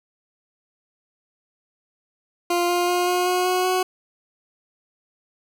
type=tone with pitch steps; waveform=20% pulse; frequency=349.2 / 352.4 / 355.7 / 359 / 362.4 / 365.7 / 369.1 Hz; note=F4 / F4 / F4 / F4 / F#4 / F#4 / F#4; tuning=0 / +16 / +32 / +48 / -36 / -20 / -4 cents; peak=-14 dBFS; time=2.5-3.83 s; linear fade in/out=5 ms; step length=190 ms; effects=none